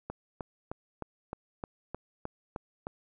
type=click train; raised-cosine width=1 ms; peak=-22 dBFS; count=10; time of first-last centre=0.1-2.869 s; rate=3.25 Hz; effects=none